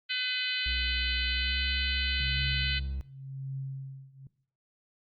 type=harmonic tone; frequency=505 Hz; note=B4; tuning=39 cents sharp; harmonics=3 / 4 / 5 / 6 / 7 / 8 / 9; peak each=-37 / -37 / -35 / -33 / -40 / -36 / -46 dBFS; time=0.09-2.8 s; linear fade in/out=20 ms
type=tone with pitch glide; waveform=triangle; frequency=61.74 to 66.55 Hz; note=B1 to C2; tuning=0 to +30 cents; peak=-30 dBFS; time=0.66-3.01 s; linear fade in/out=0 ms; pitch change=+130 cents; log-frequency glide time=1.3-1.59 s
type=tone with tremolo; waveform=sine; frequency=134.8 Hz; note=C#3; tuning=48 cents flat; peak=-32 dBFS; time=2.2-4.27 s; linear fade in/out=2 ms; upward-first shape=triangle; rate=0.91 Hz; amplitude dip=95%
effects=noise-tail reverb RT60 0.6 s tail -19 dB re dry + Opus 48 kbps